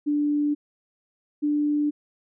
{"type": "tone pair in turn", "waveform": "sine", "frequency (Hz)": [293.7, 295.2], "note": ["D4", "D4"], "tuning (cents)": [0, 9], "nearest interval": "unison", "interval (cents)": 9, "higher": "second", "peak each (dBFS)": -20, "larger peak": "neither", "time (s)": [[0.06, 0.55], [1.42, 1.91]], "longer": "neither", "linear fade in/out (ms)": 20, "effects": []}